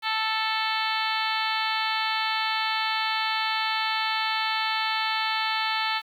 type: harmonic tone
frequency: 440 Hz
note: A4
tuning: in tune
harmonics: 2 / 3 / 4 / 5 / 6 / 7 / 8 / 9 / 10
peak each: -29 / -31 / -32 / -33 / -34 / -34 / -35 / -36 / -36 dBFS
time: 0.02-6.02 s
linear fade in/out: 50 ms
effects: 9-bit